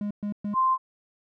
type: tone bursts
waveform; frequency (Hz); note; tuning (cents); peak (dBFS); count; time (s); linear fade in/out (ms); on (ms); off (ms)
triangle; 206.1; G#3; -13; -25; 3; 0.01-0.541; 2; 97; 120
type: tone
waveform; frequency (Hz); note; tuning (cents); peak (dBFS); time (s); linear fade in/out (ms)
sine; 1044; C6; -4; -19; 0.53-0.78; 50
effects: none

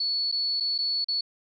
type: tone with dropouts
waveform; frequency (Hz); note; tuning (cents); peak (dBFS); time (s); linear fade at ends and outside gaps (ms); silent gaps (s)
sine; 4421; C#8; -5; -24; 0-1.21; 5; 0.316-0.323 / 0.601-0.605 / 0.78-0.786 / 1.045-1.084
effects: none

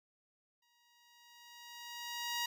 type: tone with exponential growth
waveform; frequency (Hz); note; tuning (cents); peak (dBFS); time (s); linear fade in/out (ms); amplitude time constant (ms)
10% pulse; 951; A#5; +34; -25; 0.62-2.46; 5; 400
effects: none

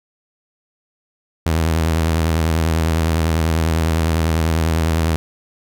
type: tone with vibrato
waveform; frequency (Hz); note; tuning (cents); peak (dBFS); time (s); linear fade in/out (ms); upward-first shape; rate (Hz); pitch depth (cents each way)
sawtooth; 81; E2; -30; -11; 1.46-5.16; 0; sine; 10; 62
effects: none

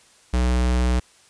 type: tone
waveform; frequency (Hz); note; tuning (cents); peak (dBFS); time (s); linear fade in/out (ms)
square; 61.74; B1; 0; -18; 0.33-1; 10
effects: white hiss -54 dBFS RMS until 1.29 s + resampled to 22050 Hz

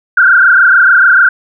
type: tone with frequency modulation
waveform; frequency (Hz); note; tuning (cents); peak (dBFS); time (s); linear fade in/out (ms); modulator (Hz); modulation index
sine; 1480; F#6; 0; -3; 0.17-1.29; 5; 26.8; 3.6
effects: none

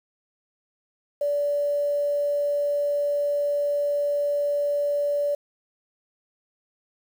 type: tone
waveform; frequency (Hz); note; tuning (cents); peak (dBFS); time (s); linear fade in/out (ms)
sine; 578; D5; -28; -21; 1.21-5.35; 5
effects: 8-bit

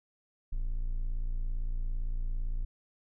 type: tone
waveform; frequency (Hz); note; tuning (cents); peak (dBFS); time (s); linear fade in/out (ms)
triangle; 28.85; A#0; -17; -27; 0.52-2.65; 10
effects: none

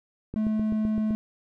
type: click train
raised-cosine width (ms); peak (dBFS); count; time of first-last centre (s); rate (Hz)
3; -21; 7; 0.34-1.107; 7.82
type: tone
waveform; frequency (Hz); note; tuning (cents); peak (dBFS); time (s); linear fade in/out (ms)
triangle; 216.2; A3; -30; -21; 0.36-1.15; 0
effects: none

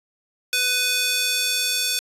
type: tone with high-pass filter sweep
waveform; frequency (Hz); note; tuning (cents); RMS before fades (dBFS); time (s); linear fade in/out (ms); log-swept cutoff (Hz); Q
square; 498.2; B4; +15; -22; 0.53-1.99; 0; 2500 to 3800; 1.1
effects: resampled to 32000 Hz

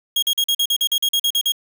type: tone bursts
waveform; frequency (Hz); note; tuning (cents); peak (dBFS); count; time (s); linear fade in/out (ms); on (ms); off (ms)
40% pulse; 3276; G#7; -24; -15; 13; 0.16-1.521; 5; 65; 43
effects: 7-bit

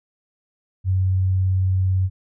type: tone with vibrato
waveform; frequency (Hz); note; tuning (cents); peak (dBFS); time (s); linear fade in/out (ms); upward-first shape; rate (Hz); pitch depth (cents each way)
sine; 93.8; F#2; +24; -16; 0.84-2.1; 50; sine; 18; 9
effects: none

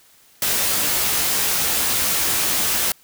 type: noise with comb filter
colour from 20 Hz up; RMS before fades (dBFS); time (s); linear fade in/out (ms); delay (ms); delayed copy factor
white; -20; 0.42-2.92; 2; 16; +0.6
effects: white hiss -53 dBFS RMS until 3.03 s

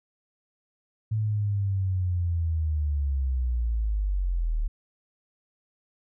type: linear sweep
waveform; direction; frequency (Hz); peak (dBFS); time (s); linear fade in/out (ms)
sine; down; 110 to 36.71; -23; 1.11-4.68; 10
effects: none

